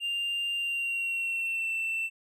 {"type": "tone with pitch glide", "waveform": "triangle", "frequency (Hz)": [2794, 2679], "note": ["F7", "E7"], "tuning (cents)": [0, 27], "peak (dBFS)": -26, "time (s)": [0, 2.1], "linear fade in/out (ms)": 50, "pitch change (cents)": -73, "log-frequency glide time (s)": [0.54, 1.73], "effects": ["tanh soft clip ceiling -22 dBFS"]}